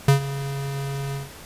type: tone with ADSR envelope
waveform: square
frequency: 138.59 Hz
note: C#3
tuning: in tune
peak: -11 dBFS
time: 0.08-1.3 s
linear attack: 5 ms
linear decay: 110 ms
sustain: -16 dB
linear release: 150 ms
effects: pink hiss -42 dBFS RMS until 1.45 s + resampled to 32000 Hz